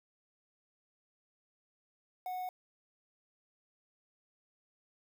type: tone with quantisation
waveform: triangle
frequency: 735 Hz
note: F#5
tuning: 12 cents flat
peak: -34 dBFS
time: 2.26-2.49 s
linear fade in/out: 2 ms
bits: 9
effects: none